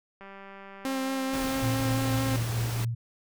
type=click train; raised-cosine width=0.5 ms; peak=-31 dBFS; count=236; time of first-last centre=0.21-1.409 s; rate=196 Hz
type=tone with vibrato; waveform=sawtooth; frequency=265.9 Hz; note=C4; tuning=28 cents sharp; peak=-24 dBFS; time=0.85-2.36 s; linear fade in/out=0 ms; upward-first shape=sine; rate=4.5 Hz; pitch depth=13 cents each way
type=noise; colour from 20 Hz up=pink; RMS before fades=-36 dBFS; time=1.33-2.85 s; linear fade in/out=5 ms
type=tone with tremolo; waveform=sine; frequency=116.54 Hz; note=A#2; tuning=in tune; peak=-25 dBFS; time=1.62-2.95 s; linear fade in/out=10 ms; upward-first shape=sine; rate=4.3 Hz; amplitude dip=40%
effects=none